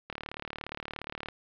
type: click train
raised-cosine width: 0.3 ms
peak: -20 dBFS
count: 45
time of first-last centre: 0.1-1.286 s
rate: 37.1 Hz
effects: low-pass 4000 Hz 12 dB/octave + 10-bit